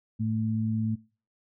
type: tone pair together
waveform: sine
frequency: 110.4 / 220.8 Hz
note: A2 / A3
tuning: +6 / +6 cents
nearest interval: octave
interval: 1200 cents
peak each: -28 dBFS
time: 0.19-0.96 s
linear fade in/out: 20 ms
effects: noise-tail reverb RT60 0.4 s tail -24 dB re dry